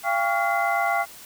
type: tone cluster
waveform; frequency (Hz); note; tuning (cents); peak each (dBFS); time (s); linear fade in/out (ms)
sine; 688 / 796 / 1125 / 1403 / 2047; F5 / G5 / C#6 / F6 / C7; -26 / +26 / +25 / +8 / -38; -25 / -25 / -29 / -28 / -28; 0.03-1.06; 50
effects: white hiss -44 dBFS RMS until 1.25 s